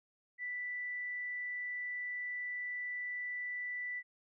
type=tone; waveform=sine; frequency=1975.5 Hz; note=B6; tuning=in tune; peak=-37 dBFS; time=0.38-4.03 s; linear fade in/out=50 ms; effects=none